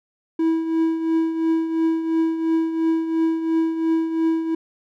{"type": "tone with tremolo", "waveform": "triangle", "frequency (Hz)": 325.3, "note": "E4", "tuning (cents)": -23, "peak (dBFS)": -13, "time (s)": [0.39, 4.55], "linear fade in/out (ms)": 5, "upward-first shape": "triangle", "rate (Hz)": 2.9, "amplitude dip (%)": 65, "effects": []}